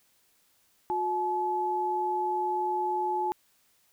sine tone pair together, 360.9 / 858.4 Hz, F#4 / A5, -43 / -43 cents, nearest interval octave + minor third, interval 1500 cents, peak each -32 / -27 dBFS, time 0.9-3.32 s, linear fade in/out 0 ms, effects white hiss -67 dBFS RMS until 3.92 s

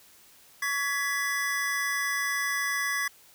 square tone cluster, 1129 / 1681 / 1978 Hz, C#6 / G#6 / B6, +31 / +20 / +2 cents, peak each -35 / -32 / -30 dBFS, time 0.62-3.08 s, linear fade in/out 5 ms, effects white hiss -56 dBFS RMS until 3.34 s

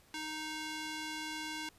square tone with band-pass filter, 310.6 Hz, D#4, 3 cents flat, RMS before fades -41 dBFS, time 0.14-1.69 s, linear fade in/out 2 ms, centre 3500 Hz, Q 0.58, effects pink hiss -64 dBFS RMS until 1.78 s + resampled to 32000 Hz

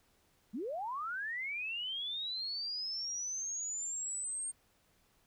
sine linear sweep, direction up, 185 to 8660 Hz, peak -36 dBFS, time 0.53-4.52 s, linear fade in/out 20 ms, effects pink hiss -71 dBFS RMS until 5.26 s

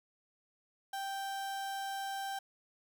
35% pulse tone, 784 Hz, G5, in tune, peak -35 dBFS, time 0.93-2.39 s, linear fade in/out 5 ms, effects none

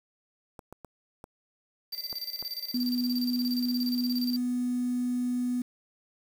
clicks, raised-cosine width 1 ms, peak -29 dBFS, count 6, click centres 0.592 / 0.726 / 0.847 / 1.241 / 2.128 / 2.426 s
square tone with tremolo, 4673 Hz, D8, 9 cents flat, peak -32 dBFS, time 1.92-4.37 s, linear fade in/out 10 ms, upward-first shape square, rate 17 Hz, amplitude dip 80%
sine tone, 246.9 Hz, B3, in tune, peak -26 dBFS, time 2.74-5.62 s, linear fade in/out 5 ms
effects 8-bit

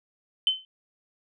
sine tone with exponential decay, 3064 Hz, G7, 40 cents flat, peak -15 dBFS, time 0.47-0.65 s, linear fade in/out 1 ms, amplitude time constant 39 ms, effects tanh soft clip ceiling -11 dBFS

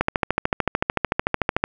click train, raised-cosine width 0.5 ms, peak -3 dBFS, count 23, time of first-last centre 0.01-1.64 s, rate 13.5 Hz, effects none

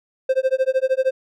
triangle tone with tremolo, 524 Hz, C5, 2 cents sharp, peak -11 dBFS, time 0.29-1.11 s, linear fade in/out 5 ms, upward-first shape sine, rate 13 Hz, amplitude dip 100%, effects none

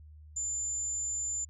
sine tone, 7130 Hz, A8, 22 cents sharp, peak -30 dBFS, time 0.36-1.45 s, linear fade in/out 10 ms, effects tanh soft clip ceiling -28 dBFS + added 76 Hz sine -49 dBFS peak until 1.49 s

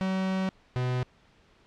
45% pulse tone pair in turn, 189.2 / 125.69 Hz, F#3 / B2, +39 / +31 cents, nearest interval perfect fifth, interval 708 cents, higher first, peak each -26 dBFS, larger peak neither, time 0.01-0.49 / 0.76-1.03 s, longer first, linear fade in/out 0 ms, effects pink hiss -61 dBFS RMS until 1.66 s + low-pass 4000 Hz 12 dB/octave

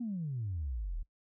sine exponential sweep, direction down, 248.6 to 35.56 Hz, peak -33 dBFS, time 0-1.03 s, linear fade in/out 10 ms, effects noise-tail reverb RT60 0.1 s tail -21 dB re dry + tanh soft clip ceiling -29 dBFS

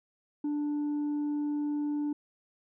triangle tone with tanh clipping, 294.2 Hz, D4, 3 cents sharp, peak -29 dBFS, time 0.44-2.13 s, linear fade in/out 5 ms, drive 7 dB, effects none

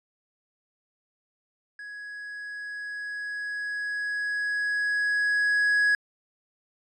triangle tone with level ramp, 1670 Hz, G#6, 9 cents sharp, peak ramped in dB -36 to -17 dBFS, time 1.79-5.95 s, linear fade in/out 2 ms, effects resampled to 24000 Hz

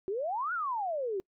sine exponential two-way sweep, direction up then down, 365.6 to 1484 to 365.6 Hz, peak -30 dBFS, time 0.08-1.2 s, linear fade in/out 0 ms, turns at 0.53 s, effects noise-tail reverb RT60 0.1 s tail -26 dB re dry

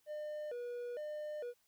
triangle tone with vibrato, 540 Hz, C#5, 45 cents flat, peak -38 dBFS, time 0.06-1.54 s, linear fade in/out 50 ms, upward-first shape square, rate 1.1 Hz, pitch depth 190 cents each way, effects white hiss -75 dBFS RMS until 1.67 s

